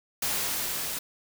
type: noise with level ramp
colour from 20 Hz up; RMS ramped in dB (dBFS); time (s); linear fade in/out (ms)
white; -28 to -33; 0.22-0.99; 5
effects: none